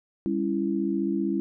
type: chord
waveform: sine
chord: C# diminished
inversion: second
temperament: just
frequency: 199.57 / 277.2 / 332.6 Hz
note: G3 / C#4 / E4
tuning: +31 / 0 / +16 cents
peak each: -28 / -29 / -27 dBFS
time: 0.26-1.4 s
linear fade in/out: 0 ms
effects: none